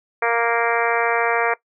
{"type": "harmonic tone", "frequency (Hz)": 233.1, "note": "A#3", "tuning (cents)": 0, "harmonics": [2, 3, 4, 5, 6, 7, 8, 9, 10], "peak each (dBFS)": [-22, -24, -25, -26, -27, -27, -28, -29, -29], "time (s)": [0.22, 1.54], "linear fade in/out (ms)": 5, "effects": ["noise-tail reverb RT60 0.1 s tail -19 dB re dry"]}